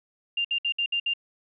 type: tone bursts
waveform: sine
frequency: 2794 Hz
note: F7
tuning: in tune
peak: -23 dBFS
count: 6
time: 0.37-1.137 s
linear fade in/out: 5 ms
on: 77 ms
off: 61 ms
effects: none